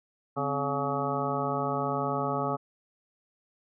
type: harmonic tone with a mistuned harmonic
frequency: 141.1 Hz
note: C#3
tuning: 31 cents sharp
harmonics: 1 / 2 / 3 / 4 / 5 / 6 / 8 / 9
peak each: -35 / -35 / -35 / -35 / -35 / -35 / -35 / -35 dBFS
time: 0.36-2.57 s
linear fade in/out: 20 ms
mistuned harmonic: 2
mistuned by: -120 cents
effects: none